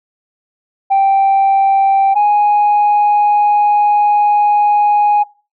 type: tone pair in turn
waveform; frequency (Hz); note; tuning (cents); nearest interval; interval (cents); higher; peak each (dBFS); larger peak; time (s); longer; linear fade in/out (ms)
sine; 783 / 829.6; G5 / G#5; -2 / -2; minor second; 100; second; -6; neither; 0.9-2.15 / 2.15-5.24; second; 20
effects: noise-tail reverb RT60 0.3 s tail -19 dB re dry + tanh soft clip ceiling -6 dBFS